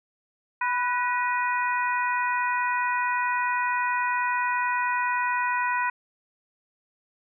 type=harmonic tone with a mistuned harmonic; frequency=493.9 Hz; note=B4; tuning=in tune; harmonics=2 / 3 / 4 / 5; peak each=-25 / -29 / -31 / -33 dBFS; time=0.61-5.9 s; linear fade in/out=5 ms; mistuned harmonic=4; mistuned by=-52 cents; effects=none